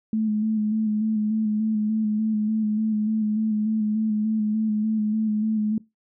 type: tone with vibrato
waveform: sine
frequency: 215.6 Hz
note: A3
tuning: 35 cents flat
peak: -20 dBFS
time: 0.13-5.78 s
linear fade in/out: 2 ms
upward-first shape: square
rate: 3.4 Hz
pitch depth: 26 cents each way
effects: noise-tail reverb RT60 0.2 s tail -21 dB re dry